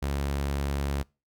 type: tone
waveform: sawtooth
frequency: 70 Hz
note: C#2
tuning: 18 cents sharp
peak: -23 dBFS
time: 0.02-1.03 s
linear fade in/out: 10 ms
effects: noise-tail reverb RT60 0.3 s tail -25 dB re dry